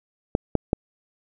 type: clicks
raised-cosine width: 2 ms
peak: -5 dBFS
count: 3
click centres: 0.351 / 0.553 / 0.731 s
effects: none